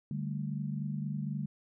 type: chord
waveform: sine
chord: D suspended fourth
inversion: none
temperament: equal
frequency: 146.83 / 196 / 220 Hz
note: D3 / G3 / A3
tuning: 0 / 0 / 0 cents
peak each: -35 / -38 / -40 dBFS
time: 0.11-1.46 s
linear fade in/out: 2 ms
effects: none